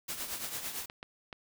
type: noise with tremolo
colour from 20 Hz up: white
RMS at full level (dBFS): -36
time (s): 0.08-0.86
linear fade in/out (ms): 10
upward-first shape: triangle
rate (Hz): 8.9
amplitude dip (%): 65
type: clicks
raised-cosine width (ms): 0.3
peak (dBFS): -26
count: 3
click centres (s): 0.899 / 1.029 / 1.328
effects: none